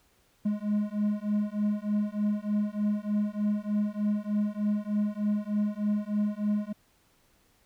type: beating tone pair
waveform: triangle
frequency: 206.9 / 210.2 Hz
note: G#3 / G#3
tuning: -6 / +21 cents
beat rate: 3.3 Hz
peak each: -27 dBFS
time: 0.45-6.73 s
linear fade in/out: 10 ms
effects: pink hiss -66 dBFS RMS until 7.65 s